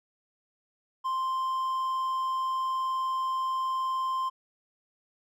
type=tone; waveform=triangle; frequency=1046.5 Hz; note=C6; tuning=in tune; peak=-25 dBFS; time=1.04-4.3 s; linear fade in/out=20 ms; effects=none